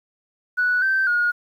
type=tone with pitch steps; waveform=sine; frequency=1476 / 1554 / 1438 Hz; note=F#6 / G6 / F#6; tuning=-5 / -16 / -50 cents; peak=-16 dBFS; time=0.57-1.32 s; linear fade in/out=20 ms; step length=250 ms; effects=tanh soft clip ceiling -12 dBFS + 9-bit